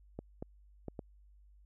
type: clicks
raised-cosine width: 2 ms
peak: -27 dBFS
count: 4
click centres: 0.19 / 0.425 / 0.883 / 0.992 s
effects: added 50 Hz sine -58 dBFS peak until 1.65 s